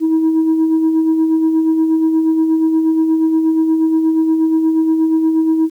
sine tone with tremolo, 320.5 Hz, E4, 49 cents flat, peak -7 dBFS, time 0-5.7 s, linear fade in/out 50 ms, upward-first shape sine, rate 8.4 Hz, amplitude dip 45%, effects tanh soft clip ceiling -8 dBFS + 8-bit

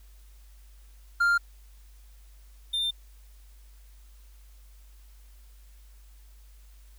triangle tone pair in turn, 1396.9 / 3602 Hz, F6 / A7, 0 / +40 cents, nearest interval octave + major third, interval 1640 cents, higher second, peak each -18 / -24 dBFS, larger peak first, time 1.2-1.38 / 2.73-2.91 s, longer neither, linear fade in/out 10 ms, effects added 50 Hz sine -49 dBFS peak until 6.98 s + white hiss -63 dBFS RMS until 6.98 s

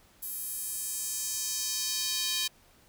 square tone with high-pass filter sweep, 349.2 Hz, F4, in tune, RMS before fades -33 dBFS, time 0.22-2.48 s, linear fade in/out 10 ms, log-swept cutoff 12000 to 3600 Hz, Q 1.7, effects pink hiss -61 dBFS RMS until 2.88 s

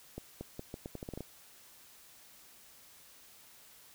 accelerating click train, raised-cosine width 2 ms, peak -27 dBFS, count 11, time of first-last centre 0.18-1.207 s, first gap 230 ms, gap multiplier 0.8, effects white hiss -58 dBFS RMS until 3.94 s

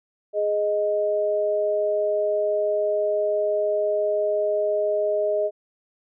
sine tone pair together, 416.4 / 622.3 Hz, G#4 / D#5, +5 / 0 cents, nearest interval perfect fifth, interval 695 cents, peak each -25 / -21 dBFS, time 0.33-5.51 s, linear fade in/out 50 ms, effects none

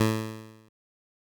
15% pulse tone with exponential decay, 110 Hz, A2, in tune, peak -12 dBFS, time 0-0.69 s, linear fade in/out 5 ms, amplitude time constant 150 ms, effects none

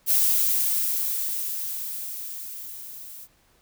violet noise with level ramp, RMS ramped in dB -19 to -42 dBFS, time 0.06-3.28 s, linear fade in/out 50 ms, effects pink hiss -62 dBFS RMS until 3.61 s

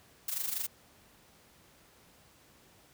blue noise with amplitude modulation, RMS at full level -32 dBFS, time 0.28-0.67 s, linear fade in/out 5 ms, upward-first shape sine, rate 25.1 Hz, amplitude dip 70%, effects pink hiss -61 dBFS RMS until 2.93 s + high-pass 60 Hz 12 dB/octave

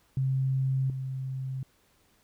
sine tone pair in turn, 132.9 / 132.06 Hz, C3 / C3, +27 / +16 cents, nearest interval unison, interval 11 cents, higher first, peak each -24 / -31 dBFS, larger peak first, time 0.17-0.9 / 0.9-1.63 s, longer neither, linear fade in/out 2 ms, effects pink hiss -66 dBFS RMS until 2.23 s

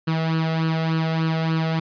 sawtooth tone with flanger, 161.5 Hz, E3, 35 cents flat, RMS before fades -22 dBFS, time 0.07-1.8 s, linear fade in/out 10 ms, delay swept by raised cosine 0.69 to 1.54 ms, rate 3.4 Hz, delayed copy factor +0.65, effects resampled to 11025 Hz

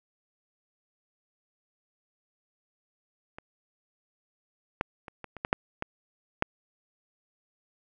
clicks, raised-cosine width 0.5 ms, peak -26 / -11 / -26 / -24 / -26 / -14 / -7 / -16 / -8 dBFS, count 9, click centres 3.385 / 4.811 / 5.082 / 5.243 / 5.367 / 5.449 / 5.529 / 5.824 / 6.424 s, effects none

